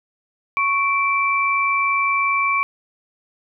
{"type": "tone pair together", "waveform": "sine", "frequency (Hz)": [1108.7, 2334], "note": ["C#6", "D7"], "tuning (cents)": [0, -11], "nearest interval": "octave + minor second", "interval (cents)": 1289, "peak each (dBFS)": -19, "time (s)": [0.57, 2.63], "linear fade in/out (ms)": 0, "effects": []}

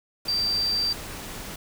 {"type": "tone in noise", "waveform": "sine", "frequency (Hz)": 4688, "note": "D8", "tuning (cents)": -4, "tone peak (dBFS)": -22, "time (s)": [0.28, 0.93], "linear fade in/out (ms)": 5, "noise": "pink", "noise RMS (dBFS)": -37, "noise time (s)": [0.25, 1.56], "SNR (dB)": 12, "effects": []}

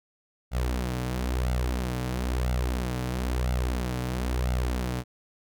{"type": "tone with flanger", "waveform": "sawtooth", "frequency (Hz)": 62.2, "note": "B1", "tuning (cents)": 13, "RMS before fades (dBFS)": -28, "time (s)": [0.51, 5.04], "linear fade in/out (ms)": 50, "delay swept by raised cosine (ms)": [1.4, 6.9], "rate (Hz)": 1, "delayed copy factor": 0.65, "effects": []}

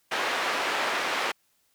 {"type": "band-pass noise", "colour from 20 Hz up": "white", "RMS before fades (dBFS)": -28, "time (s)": [0.11, 1.32], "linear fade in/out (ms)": 10, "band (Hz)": [430, 2100], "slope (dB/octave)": 12, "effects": ["white hiss -69 dBFS RMS until 1.74 s"]}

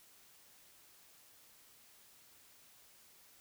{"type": "silence", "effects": ["white hiss -63 dBFS RMS until 3.4 s"]}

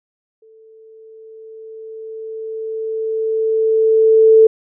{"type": "tone with exponential growth", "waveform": "sine", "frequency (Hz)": 442.3, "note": "A4", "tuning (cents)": 9, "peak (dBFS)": -4, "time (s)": [0.42, 4.47], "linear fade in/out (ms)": 5, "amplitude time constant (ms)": 880, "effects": []}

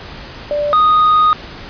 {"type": "tone pair in turn", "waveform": ["sine", "triangle"], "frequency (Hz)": [587.3, 1241.6], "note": ["D5", "D#6"], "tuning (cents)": [0, -4], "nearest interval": "octave + minor second", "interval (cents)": 1296, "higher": "second", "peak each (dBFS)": [-14, -6], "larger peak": "second", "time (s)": [[0.51, 0.73], [0.73, 1.33]], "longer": "second", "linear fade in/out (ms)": 0, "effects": ["pink hiss -32 dBFS RMS until 1.69 s", "resampled to 11025 Hz"]}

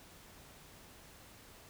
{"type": "silence", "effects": ["pink hiss -57 dBFS RMS until 1.69 s"]}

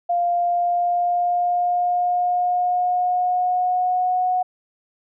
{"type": "tone with pitch glide", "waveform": "sine", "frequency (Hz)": [698.5, 732.4], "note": ["F5", "F#5"], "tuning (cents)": [0, -18], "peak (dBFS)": -17, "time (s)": [0.09, 4.43], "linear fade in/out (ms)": 10, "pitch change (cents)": 82, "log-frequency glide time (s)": [0.3, 4.26], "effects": []}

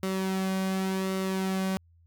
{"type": "tone with flanger", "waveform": "sawtooth", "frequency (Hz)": 190, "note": "F#3", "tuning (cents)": 46, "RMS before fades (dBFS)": -29, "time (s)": [0.03, 1.77], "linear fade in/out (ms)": 0, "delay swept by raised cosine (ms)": [1.2, 2.3], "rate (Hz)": 0.89, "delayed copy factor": -0.5, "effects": ["added 84 Hz sine -57 dBFS peak until 2.06 s"]}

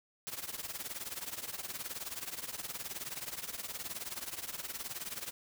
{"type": "noise with tremolo", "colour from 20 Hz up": "white", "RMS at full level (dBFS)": -38, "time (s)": [0.27, 5.31], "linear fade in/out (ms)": 0, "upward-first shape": "triangle", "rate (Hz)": 19, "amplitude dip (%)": 90, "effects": []}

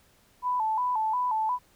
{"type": "tone with vibrato", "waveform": "sine", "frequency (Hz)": 932.3, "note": "A#5", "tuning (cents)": 0, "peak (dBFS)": -24, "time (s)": [0.42, 1.59], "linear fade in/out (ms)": 50, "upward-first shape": "square", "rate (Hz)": 2.8, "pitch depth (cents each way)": 110, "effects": ["pink hiss -62 dBFS RMS until 1.75 s"]}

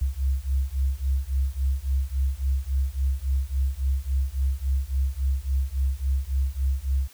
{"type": "beating tone pair", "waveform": "sine", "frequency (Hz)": [65.41, 69.01], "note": ["C2", "C#2"], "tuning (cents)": [0, -7], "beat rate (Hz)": 3.6, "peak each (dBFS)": [-25, -25], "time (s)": [0.01, 7.08], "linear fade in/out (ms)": 10, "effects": ["white hiss -52 dBFS RMS until 7.13 s"]}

